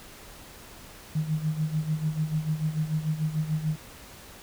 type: tone with tremolo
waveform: sine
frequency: 155.56 Hz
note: D#3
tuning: in tune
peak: -22 dBFS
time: 1.15-3.76 s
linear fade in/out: 5 ms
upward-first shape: sine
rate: 6.8 Hz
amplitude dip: 75%
effects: pink hiss -47 dBFS RMS until 4.42 s